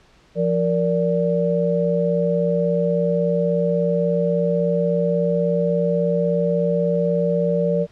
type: tone cluster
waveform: sine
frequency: 173.2 / 464.6 / 581 Hz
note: F3 / A#4 / D5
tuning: -14 / -6 / -19 cents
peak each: -21 dBFS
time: 0.35-7.87 s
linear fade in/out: 50 ms
effects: pink hiss -54 dBFS RMS until 7.91 s + low-pass 5000 Hz 12 dB/octave